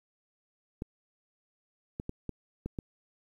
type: clicks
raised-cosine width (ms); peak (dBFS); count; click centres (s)
3; -22; 6; 0.821 / 1.999 / 2.094 / 2.293 / 2.66 / 2.788
effects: 10-bit